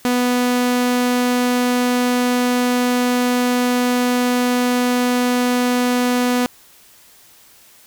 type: tone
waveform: sawtooth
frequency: 246.9 Hz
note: B3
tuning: in tune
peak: -11 dBFS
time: 0.05-6.46 s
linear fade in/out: 0 ms
effects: white hiss -48 dBFS RMS until 7.86 s